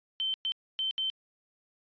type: tone bursts at uneven times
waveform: sine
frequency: 3094 Hz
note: G7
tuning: 23 cents flat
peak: -28 dBFS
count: 4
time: 0.2-0.34 / 0.45-0.52 / 0.79-0.91 / 0.98-1.1 s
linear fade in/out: 0 ms
effects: resampled to 11025 Hz